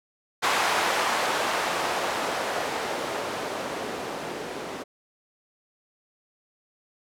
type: noise with low-pass filter sweep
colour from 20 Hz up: violet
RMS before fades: -28 dBFS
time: 0.42-4.84 s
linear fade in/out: 20 ms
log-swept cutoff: 970 to 380 Hz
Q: 1
effects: none